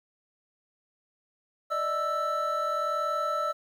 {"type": "tone cluster", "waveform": "triangle", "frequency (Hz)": [592, 633, 1322], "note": ["D5", "D#5", "E6"], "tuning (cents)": [14, 30, 5], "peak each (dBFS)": [-31, -33, -26], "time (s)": [1.7, 3.53], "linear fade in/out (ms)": 20, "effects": ["10-bit"]}